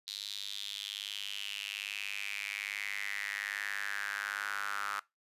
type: tone with high-pass filter sweep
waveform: square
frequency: 50.6 Hz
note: G#1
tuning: 44 cents flat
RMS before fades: -39 dBFS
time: 0.07-5 s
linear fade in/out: 5 ms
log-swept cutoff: 4000 to 1300 Hz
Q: 5.8
effects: noise-tail reverb RT60 0.2 s tail -21 dB re dry + resampled to 32000 Hz